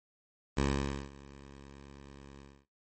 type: tone with ADSR envelope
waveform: 10% pulse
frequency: 69.3 Hz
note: C#2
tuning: in tune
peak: -18 dBFS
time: 0.57-2.66 s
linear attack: 5 ms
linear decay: 520 ms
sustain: -23 dB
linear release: 260 ms
effects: noise-tail reverb RT60 0.2 s tail -17 dB re dry + MP3 32 kbps